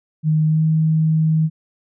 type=tone with pitch glide; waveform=sine; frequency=155.56 to 158.19 Hz; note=D#3 to D#3; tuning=0 to +29 cents; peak=-13 dBFS; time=0.23-1.5 s; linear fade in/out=50 ms; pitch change=+29 cents; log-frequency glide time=0.46-0.63 s; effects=none